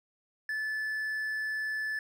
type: tone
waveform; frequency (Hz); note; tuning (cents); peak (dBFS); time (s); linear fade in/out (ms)
triangle; 1739; A6; -21; -29; 0.49-1.99; 2
effects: none